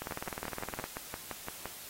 two click trains, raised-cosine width 0.5 ms, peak -23 / -22 dBFS, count 10 / 17, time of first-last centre 0.11-1.656 / 0.02-0.841 s, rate 5.82 / 19.5 Hz, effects white hiss -47 dBFS RMS until 1.89 s + AAC 48 kbps

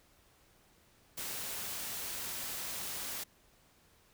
white noise, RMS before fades -40 dBFS, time 1.17-3.24 s, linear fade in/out 10 ms, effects pink hiss -66 dBFS RMS until 4.13 s

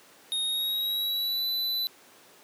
square tone with pitch glide, 3724 to 3991 Hz, A#7 to B7, -2 to +17 cents, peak -27 dBFS, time 0.32-1.87 s, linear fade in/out 0 ms, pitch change +119 cents, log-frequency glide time 0.43-1.47 s, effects pink hiss -54 dBFS RMS until 2.43 s + high-pass 300 Hz 12 dB/octave

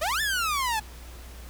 sawtooth exponential two-way sweep, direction up then down, 574 to 1794 to 839 Hz, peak -21 dBFS, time 0.01-0.8 s, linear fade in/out 10 ms, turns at 0.21 s, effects added 60 Hz sine -41 dBFS peak until 1.49 s + pink hiss -48 dBFS RMS until 1.49 s

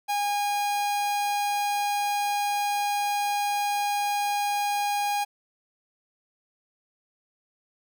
45% pulse tone, 818 Hz, G#5, 26 cents flat, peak -24 dBFS, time 0.08-5.25 s, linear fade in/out 20 ms, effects none

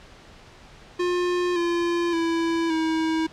square tone with pitch steps, 355.8 / 343.7 / 332 / 320.7 Hz, F4 / F4 / E4 / E4, +32 / -28 / +12 / -48 cents, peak -22 dBFS, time 0.99-3.27 s, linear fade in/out 10 ms, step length 570 ms, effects pink hiss -48 dBFS RMS until 3.32 s + low-pass 5000 Hz 12 dB/octave

